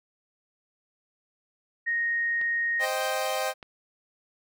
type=tone; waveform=sine; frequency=1864.7 Hz; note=A#6; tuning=in tune; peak=-24 dBFS; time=1.86-2.86 s; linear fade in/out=20 ms
type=clicks; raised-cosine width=0.3 ms; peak=-27 dBFS; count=2; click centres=2.414 / 3.628 s
type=chord; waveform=sawtooth; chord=C minor; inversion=none; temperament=equal; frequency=523.3 / 622.3 / 784 Hz; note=C5 / Eb5 / G5; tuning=0 / 0 / 0 cents; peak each=-27 dBFS; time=2.79-3.54 s; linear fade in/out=50 ms
effects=none